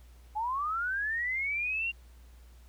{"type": "linear sweep", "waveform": "sine", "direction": "up", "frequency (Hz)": [826, 2794], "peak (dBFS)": -29, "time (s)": [0.35, 1.92], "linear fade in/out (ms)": 20, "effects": ["added 60 Hz sine -51 dBFS peak until 2.68 s", "pink hiss -64 dBFS RMS until 2.68 s"]}